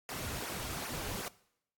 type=noise with flanger; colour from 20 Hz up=pink; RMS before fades=-40 dBFS; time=0.09-1.28 s; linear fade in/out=0 ms; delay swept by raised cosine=0.25 to 6.05 ms; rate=2.6 Hz; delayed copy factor=-1; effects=noise-tail reverb RT60 0.7 s tail -19 dB re dry + AAC 64 kbps